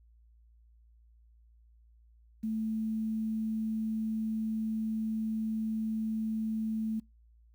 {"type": "tone with quantisation", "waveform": "sine", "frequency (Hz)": 220, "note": "A3", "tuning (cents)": 0, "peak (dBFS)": -30, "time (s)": [2.43, 7], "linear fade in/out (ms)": 10, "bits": 10, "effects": ["noise-tail reverb RT60 0.2 s tail -24 dB re dry", "added 57 Hz sine -58 dBFS peak until 7.54 s"]}